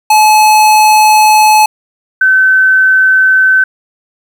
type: tone pair in turn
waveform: square / sine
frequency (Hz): 858 / 1528.8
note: A5 / G6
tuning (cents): -44 / -44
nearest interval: minor seventh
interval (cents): 1000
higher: second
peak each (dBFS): -4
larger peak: neither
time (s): 0.1-1.66 / 2.21-3.64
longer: first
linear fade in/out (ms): 5
effects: 7-bit